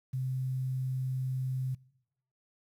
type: tone with quantisation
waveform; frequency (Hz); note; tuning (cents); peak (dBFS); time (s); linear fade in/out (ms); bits
sine; 130; C3; -11; -30; 0.13-1.75; 10; 10
effects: noise-tail reverb RT60 0.9 s tail -24 dB re dry